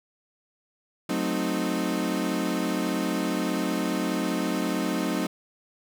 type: chord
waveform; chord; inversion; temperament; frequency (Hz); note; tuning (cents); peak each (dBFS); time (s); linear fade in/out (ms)
35% pulse; F# diminished seventh; none; equal; 185 / 220 / 261.6 / 311.1; F#3 / A3 / C4 / Eb4; 0 / 0 / 0 / 0; -29 / -30 / -29 / -28; 1.09-5.27; 5
effects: none